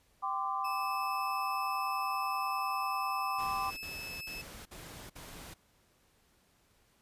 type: chord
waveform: sine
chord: G suspended fourth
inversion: none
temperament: equal with one note detuned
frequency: 784 / 1024.4 / 1174.7 Hz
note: G5 / C6 / D6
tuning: 0 / -37 / 0 cents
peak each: -37 / -36 / -35 dBFS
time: 0.22-3.71 s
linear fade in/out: 20 ms
type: tone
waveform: 30% pulse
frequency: 2609 Hz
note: E7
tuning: 18 cents flat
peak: -38 dBFS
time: 0.64-4.42 s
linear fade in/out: 10 ms
type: noise bursts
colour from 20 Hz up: pink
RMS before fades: -48 dBFS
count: 5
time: 3.38-5.542 s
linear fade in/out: 10 ms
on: 390 ms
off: 53 ms
effects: pink hiss -69 dBFS RMS until 7.01 s + resampled to 32000 Hz